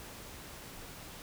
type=silence; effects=pink hiss -48 dBFS RMS until 1.22 s